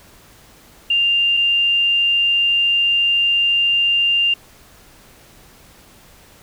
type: tone pair in turn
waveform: sine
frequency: 2794 / 2794 Hz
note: F7 / F7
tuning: 0 / 0 cents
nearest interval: unison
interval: 0 cents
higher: neither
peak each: -13 / -13 dBFS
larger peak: neither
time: 0.9-1.37 / 1.37-4.34 s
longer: second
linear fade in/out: 5 ms
effects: pink hiss -47 dBFS RMS until 6.42 s